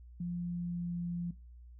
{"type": "tone with pitch glide", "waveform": "sine", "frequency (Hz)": [174.61, 173.4], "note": ["F3", "F3"], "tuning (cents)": [0, -12], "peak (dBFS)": -34, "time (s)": [0.2, 1.31], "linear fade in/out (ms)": 5, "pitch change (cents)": -12, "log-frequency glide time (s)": [0.36, 1.01], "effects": ["noise-tail reverb RT60 0.3 s tail -19 dB re dry", "added 60 Hz sine -50 dBFS peak until 1.79 s"]}